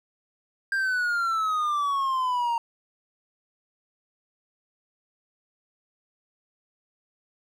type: exponential sweep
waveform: triangle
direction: down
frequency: 1600 to 922 Hz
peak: -21 dBFS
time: 0.72-2.58 s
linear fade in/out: 2 ms
effects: none